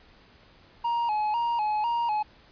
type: tone with vibrato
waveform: triangle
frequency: 893 Hz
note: A5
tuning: 25 cents sharp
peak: -22 dBFS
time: 0.84-2.23 s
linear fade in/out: 10 ms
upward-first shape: square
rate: 2 Hz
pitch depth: 89 cents each way
effects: pink hiss -56 dBFS RMS until 2.51 s + resampled to 11025 Hz